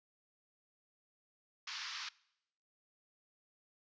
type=band-pass noise; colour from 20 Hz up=white; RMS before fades=-44 dBFS; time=1.67-2.09 s; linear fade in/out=5 ms; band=990 to 5600 Hz; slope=48 dB/octave; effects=noise-tail reverb RT60 0.8 s tail -23 dB re dry + resampled to 16000 Hz